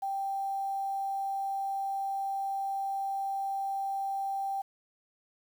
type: tone with quantisation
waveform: sine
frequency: 784 Hz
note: G5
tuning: in tune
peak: -30 dBFS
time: 0.02-4.62 s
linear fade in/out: 10 ms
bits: 9
effects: none